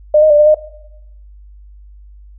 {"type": "tone with pitch steps", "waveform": "sine", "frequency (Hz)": [604, 620, 590, 600, 613], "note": ["D5", "D#5", "D5", "D5", "D#5"], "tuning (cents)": [48, -6, 8, 37, -26], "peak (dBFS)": -5, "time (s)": [0.14, 0.545], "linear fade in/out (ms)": 5, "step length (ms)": 81, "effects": ["noise-tail reverb RT60 0.8 s tail -17 dB re dry", "added 50 Hz sine -36 dBFS peak until 2.38 s"]}